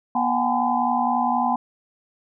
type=tone cluster; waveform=sine; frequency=242.3 / 733 / 784 / 848 / 1014 Hz; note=B3 / F#5 / G5 / G#5 / B5; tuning=-33 / -16 / 0 / +36 / +45 cents; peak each=-25 dBFS; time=0.15-1.56 s; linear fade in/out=5 ms; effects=none